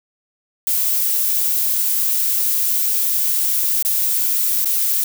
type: noise with dropouts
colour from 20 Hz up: violet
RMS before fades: -18 dBFS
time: 0.67-5.04 s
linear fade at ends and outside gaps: 2 ms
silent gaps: 3.826-3.849 / 4.647-4.656 s
effects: none